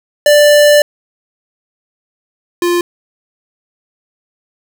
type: tone pair in turn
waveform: square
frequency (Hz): 589 / 349.1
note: D5 / F4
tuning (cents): +5 / -1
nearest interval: major sixth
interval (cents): 906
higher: first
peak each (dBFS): -5 / -11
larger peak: first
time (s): 0.26-0.82 / 2.62-2.81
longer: first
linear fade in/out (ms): 2
effects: none